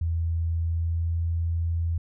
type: tone with pitch glide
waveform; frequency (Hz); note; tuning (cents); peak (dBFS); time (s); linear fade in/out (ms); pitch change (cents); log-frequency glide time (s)
sine; 82.9 to 83.67; E2 to E2; +10 to +26; -23; 0.01-1.98; 5; +16; 0.63-1.18
effects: none